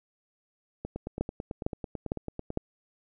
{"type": "two click trains", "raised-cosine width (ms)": 2, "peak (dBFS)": [-14, -21], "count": [4, 16], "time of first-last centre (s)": [[1.21, 2.574], [0.85, 2.504]], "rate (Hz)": [2.2, 9.07], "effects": []}